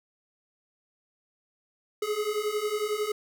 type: beating tone pair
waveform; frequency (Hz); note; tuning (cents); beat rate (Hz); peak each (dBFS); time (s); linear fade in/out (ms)
square; 415.3 / 426.3; G#4 / G#4; 0 / +45; 11; -32 / -30; 2.02-3.12; 5
effects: none